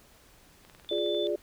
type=clicks; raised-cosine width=0.3 ms; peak=-36 dBFS; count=9; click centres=0.65 / 0.698 / 0.749 / 0.798 / 0.847 / 0.93 / 0.983 / 1.062 / 1.147 s
type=tone; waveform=sine; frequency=3520 Hz; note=A7; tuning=in tune; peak=-34 dBFS; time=0.89-1.27 s; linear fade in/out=0 ms
type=chord; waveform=sine; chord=D diminished; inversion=first; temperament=equal; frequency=349.2 / 415.3 / 587.3 Hz; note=F4 / Ab4 / D5; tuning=0 / 0 / 0 cents; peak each=-31 dBFS; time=0.91-1.36 s; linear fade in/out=5 ms
effects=pink hiss -58 dBFS RMS until 1.42 s